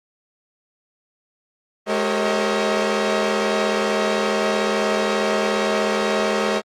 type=tone cluster; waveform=sawtooth; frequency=210.9 / 385 / 460.8 / 544 / 635 Hz; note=G#3 / G4 / A#4 / C#5 / D#5; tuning=+27 / -31 / -20 / -33 / +35 cents; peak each=-21 dBFS; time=1.86-6.62 s; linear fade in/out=50 ms; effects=low-pass 6000 Hz 12 dB/octave + Opus 32 kbps